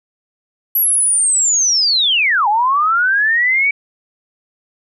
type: linear two-way sweep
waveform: sine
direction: down then up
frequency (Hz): 11840 to 802 to 2287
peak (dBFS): -11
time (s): 0.75-3.71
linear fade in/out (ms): 5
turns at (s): 2.48
effects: none